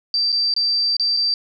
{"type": "tone with dropouts", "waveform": "sine", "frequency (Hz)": 4676, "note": "D8", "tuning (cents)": -8, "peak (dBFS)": -16, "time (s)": [0.14, 1.34], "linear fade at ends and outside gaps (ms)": 1, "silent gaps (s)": [[0.32, 0.326], [0.539, 0.564], [0.967, 0.997], [1.167, 1.171]], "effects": []}